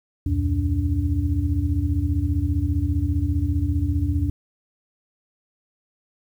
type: tone cluster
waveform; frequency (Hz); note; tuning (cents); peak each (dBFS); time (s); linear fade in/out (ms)
sine; 72.7 / 87.8 / 117.8 / 288.3; D2 / F2 / A#2 / D4; -17 / +10 / +19 / -32; -24 / -22 / -29 / -27; 0.26-4.3; 5
effects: 9-bit